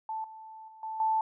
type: tone with level steps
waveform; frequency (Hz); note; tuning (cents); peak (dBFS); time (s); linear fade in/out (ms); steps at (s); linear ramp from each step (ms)
sine; 880; A5; 0; -32 / -44 / -49 / -34 / -24; 0.09-1.21; 2; 0.24 / 0.68 / 0.83 / 1; 2
effects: none